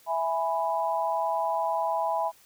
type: chord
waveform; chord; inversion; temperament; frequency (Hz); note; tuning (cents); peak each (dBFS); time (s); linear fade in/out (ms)
sine; E major; none; equal with one note detuned; 659.3 / 830.6 / 990.6; E5 / G#5 / B5; 0 / 0 / +5; -29; 0.06-2.32; 50
effects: white hiss -58 dBFS RMS until 2.45 s